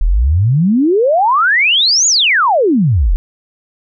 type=exponential two-way sweep; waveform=sine; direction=up then down; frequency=35.32 to 7040 to 35.32 Hz; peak=-8 dBFS; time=0.01-3.16 s; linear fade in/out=0 ms; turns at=2.07 s; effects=none